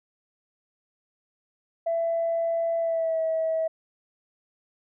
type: tone with pitch glide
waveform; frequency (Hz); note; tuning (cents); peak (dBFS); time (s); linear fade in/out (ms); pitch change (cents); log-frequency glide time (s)
sine; 667 to 645.4; E5 to E5; +20 to -37; -22; 1.86-3.68; 10; -57; 2.79-3.21
effects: tanh soft clip ceiling -18 dBFS